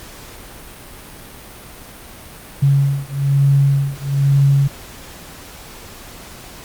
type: beating tone pair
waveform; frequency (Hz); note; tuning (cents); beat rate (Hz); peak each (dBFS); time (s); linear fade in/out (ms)
sine; 138.59 / 139.69; C#3 / C#3; 0 / +14; 1.1; -15; 2.62-4.68; 10
effects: pink hiss -37 dBFS RMS until 6.64 s + Opus 48 kbps